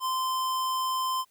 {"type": "tone", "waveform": "square", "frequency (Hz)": 1036, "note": "C6", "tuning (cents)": -17, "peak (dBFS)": -27, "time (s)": [0, 1.25], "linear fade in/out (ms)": 50, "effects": ["white hiss -68 dBFS RMS until 1.3 s"]}